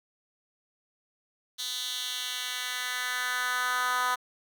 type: tone with high-pass filter sweep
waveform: 10% pulse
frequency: 250 Hz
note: B3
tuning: 21 cents sharp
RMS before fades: -31 dBFS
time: 1.58-4.16 s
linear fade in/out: 20 ms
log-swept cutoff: 3900 to 1100 Hz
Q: 2.2
effects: none